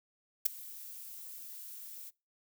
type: noise with ADSR envelope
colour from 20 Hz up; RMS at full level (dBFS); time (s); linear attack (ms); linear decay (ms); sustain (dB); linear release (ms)
violet; -24; 0.45-2.11; 12; 6; -23; 30
effects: noise-tail reverb RT60 0.3 s tail -25 dB re dry